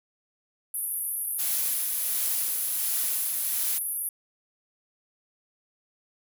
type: band-pass noise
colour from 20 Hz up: pink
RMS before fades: -31 dBFS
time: 0.74-4.09 s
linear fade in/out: 2 ms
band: 10000 to 13000 Hz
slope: 96 dB/octave
type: noise with tremolo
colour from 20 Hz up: blue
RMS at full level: -29 dBFS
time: 1.38-3.79 s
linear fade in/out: 20 ms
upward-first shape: sine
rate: 1.4 Hz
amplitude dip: 40%
effects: none